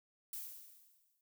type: noise with exponential decay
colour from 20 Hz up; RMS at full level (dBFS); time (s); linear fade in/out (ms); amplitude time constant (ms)
violet; -42; 0.33-1.21; 2; 190
effects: none